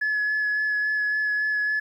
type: tone with vibrato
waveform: sine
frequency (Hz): 1705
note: G#6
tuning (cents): +45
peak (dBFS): -20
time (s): 0.01-1.8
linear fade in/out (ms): 10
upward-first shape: sine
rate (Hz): 3.6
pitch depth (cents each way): 13
effects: tanh soft clip ceiling -19 dBFS + 10-bit